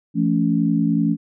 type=tone cluster; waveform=sine; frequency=168.7 / 219 / 281.6 Hz; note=E3 / A3 / C#4; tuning=+40 / -8 / +27 cents; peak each=-20 dBFS; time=0.14-1.17 s; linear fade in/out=50 ms; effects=none